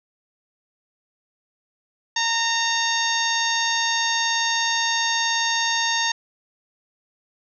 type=harmonic tone; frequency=919 Hz; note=A#5; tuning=25 cents flat; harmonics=1 / 2 / 3 / 4 / 5 / 6 / 7; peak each=-26 / -25 / -31 / -26 / -30 / -30 / -28 dBFS; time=2.16-6.12 s; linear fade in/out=5 ms; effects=none